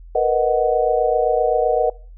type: chord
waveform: sine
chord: B major seventh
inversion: third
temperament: equal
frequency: 466.2 / 493.9 / 622.3 / 740 Hz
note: A#4 / B4 / D#5 / F#5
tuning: 0 / 0 / 0 / 0 cents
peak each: -20 dBFS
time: 0.15-1.9 s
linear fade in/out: 5 ms
effects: noise-tail reverb RT60 0.4 s tail -23 dB re dry + added 42 Hz sine -37 dBFS peak until 2.17 s